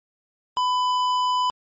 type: tone with hard clipping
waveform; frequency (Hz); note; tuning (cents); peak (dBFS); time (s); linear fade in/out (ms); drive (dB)
sine; 1000; B5; +21; -21; 0.57-1.5; 0; 10
effects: MP3 32 kbps